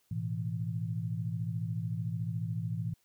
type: chord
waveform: sine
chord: A suspended second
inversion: none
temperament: just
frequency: 110 / 123.75 / 165 Hz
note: A2 / B2 / E3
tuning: 0 / +4 / +2 cents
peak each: -35 / -38 / -36 dBFS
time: 0.11-2.94 s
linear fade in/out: 5 ms
effects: white hiss -72 dBFS RMS until 3.04 s